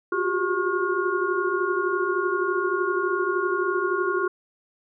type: tone cluster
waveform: sine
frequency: 355.3 / 367.9 / 398.7 / 1092 / 1425 Hz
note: F4 / F#4 / G4 / C#6 / F6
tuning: +30 / -10 / +29 / -26 / +34 cents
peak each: -28 dBFS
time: 0.12-4.28 s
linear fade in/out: 5 ms
effects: none